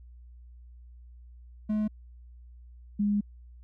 triangle / sine tone pair in turn, 213.1 / 205.4 Hz, G#3 / G#3, +45 / -19 cents, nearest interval minor second, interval 64 cents, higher first, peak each -23 dBFS, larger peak neither, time 1.69-1.88 / 2.99-3.21 s, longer second, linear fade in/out 10 ms, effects added 60 Hz sine -47 dBFS peak until 3.63 s

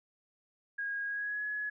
sine tone with pitch glide, 1637 to 1690.8 Hz, G#6 to G#6, -25 to +31 cents, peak -33 dBFS, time 0.78-1.7 s, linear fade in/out 10 ms, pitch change +56 cents, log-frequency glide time 1.05-1.44 s, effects none

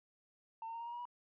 sine tone with pitch steps, 902 / 913 / 924.2 / 935.4 / 946.8 / 958.4 / 970.1 Hz, A5 / A#5 / A#5 / A#5 / A#5 / A#5 / B5, +43 / -36 / -15 / +6 / +27 / +48 / -31 cents, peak -40 dBFS, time 0.62-1.054 s, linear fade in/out 2 ms, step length 62 ms, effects tanh soft clip ceiling -39 dBFS

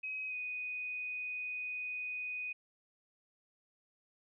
sine tone with pitch glide, 2535 to 2489 Hz, D#7 to D#7, +32 to 0 cents, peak -37 dBFS, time 0.03-2.53 s, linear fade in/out 10 ms, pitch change -32 cents, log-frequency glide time 0.27-0.35 s, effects none

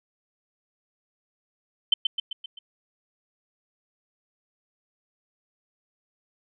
sine tone with echo, 3081 Hz, G7, 31 cents flat, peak -14 dBFS, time 1.92-1.94 s, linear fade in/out 5 ms, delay 130 ms, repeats 5, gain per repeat -5 dB, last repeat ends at 2.59 s, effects none

